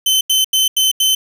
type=tone bursts; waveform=sawtooth; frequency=3066 Hz; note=G7; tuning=39 cents flat; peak=-8 dBFS; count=5; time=0.06-1.15 s; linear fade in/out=5 ms; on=150 ms; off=85 ms; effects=none